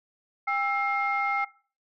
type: tone cluster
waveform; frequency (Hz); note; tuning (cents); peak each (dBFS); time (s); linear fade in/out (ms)
sine; 801 / 1323 / 2128; G5 / E6 / C7; +37 / +6 / +29; -28; 0.47-1.45; 10
effects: noise-tail reverb RT60 0.4 s tail -20 dB re dry + tanh soft clip ceiling -16 dBFS